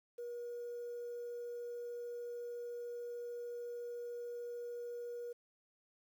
sine tone, 479.2 Hz, A#4, 48 cents sharp, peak -40 dBFS, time 0.18-5.33 s, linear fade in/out 10 ms, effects tanh soft clip ceiling -38 dBFS + 11-bit

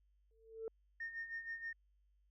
sine tone with exponential growth, 447.3 Hz, A4, 28 cents sharp, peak -37 dBFS, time 0.31-0.68 s, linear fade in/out 1 ms, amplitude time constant 79 ms
sine tone with tremolo, 1831 Hz, A#6, 32 cents flat, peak -39 dBFS, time 1-1.73 s, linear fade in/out 5 ms, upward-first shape sine, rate 6.3 Hz, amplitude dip 70%
effects tanh soft clip ceiling -36 dBFS + added 50 Hz sine -70 dBFS peak until 2.3 s

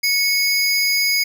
square tone pair together, 2200 / 4942 Hz, C#7 / D#8, -14 / -13 cents, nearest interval octave + major second, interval 1401 cents, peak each -19 dBFS, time 0.03-1.24 s, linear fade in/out 10 ms, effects none

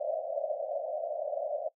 white band-pass noise, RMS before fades -34 dBFS, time 0-1.69 s, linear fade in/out 10 ms, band 550 to 680 Hz, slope 96 dB/octave, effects noise-tail reverb RT60 0.1 s tail -19 dB re dry

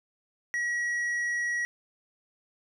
sine tone with tanh clipping, 1915 Hz, A#6, 46 cents sharp, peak -28 dBFS, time 0.54-1.65 s, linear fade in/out 0 ms, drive 6 dB, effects none

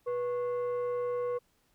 sine tone pair together, 488.7 / 1097 Hz, B4 / C#6, -18 / -18 cents, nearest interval octave + major second, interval 1400 cents, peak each -28 / -38 dBFS, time 0.06-1.39 s, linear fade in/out 20 ms, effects tanh soft clip ceiling -27 dBFS + pink hiss -71 dBFS RMS until 1.74 s

